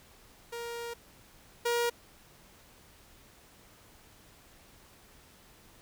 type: tone pair in turn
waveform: sawtooth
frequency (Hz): 470 / 474.6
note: A#4 / A#4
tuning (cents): +14 / +31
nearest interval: unison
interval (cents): 17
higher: second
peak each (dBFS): -33 / -23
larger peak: second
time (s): 0.52-0.94 / 1.65-1.9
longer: first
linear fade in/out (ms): 10
effects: pink hiss -58 dBFS RMS until 5.81 s